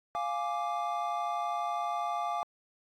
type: chord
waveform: triangle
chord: D diminished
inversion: first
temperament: equal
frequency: 698.5 / 830.6 / 1174.7 Hz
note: F5 / Ab5 / D6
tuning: 0 / 0 / 0 cents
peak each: -32 / -34 / -33 dBFS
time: 0.15-2.43 s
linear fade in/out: 0 ms
effects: AAC 64 kbps